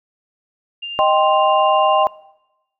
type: tone with tremolo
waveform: sine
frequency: 2798 Hz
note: F7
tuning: 3 cents sharp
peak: -24 dBFS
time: 0.82-2.04 s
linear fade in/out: 10 ms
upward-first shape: triangle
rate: 12 Hz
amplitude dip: 30%
type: chord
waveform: sine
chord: C minor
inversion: first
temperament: equal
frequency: 622.3 / 784 / 1046.5 Hz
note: Eb5 / G5 / C6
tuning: 0 / 0 / 0 cents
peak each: -16 dBFS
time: 0.99-2.07 s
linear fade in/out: 0 ms
effects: noise-tail reverb RT60 0.9 s tail -21 dB re dry